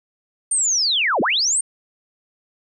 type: linear two-way sweep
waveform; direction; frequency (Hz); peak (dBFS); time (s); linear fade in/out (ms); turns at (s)
sine; down then up; 8980 to 178.3 to 8980; -16; 0.51-1.61; 5; 1.21
effects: none